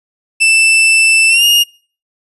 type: tone with pitch glide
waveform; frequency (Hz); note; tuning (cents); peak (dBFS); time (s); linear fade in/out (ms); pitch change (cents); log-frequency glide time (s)
40% pulse; 2654 to 2844; E7 to F7; +11 to +31; -6; 0.4-1.64; 20; +120; 1.29-1.44
effects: noise-tail reverb RT60 0.4 s tail -23 dB re dry + resampled to 32000 Hz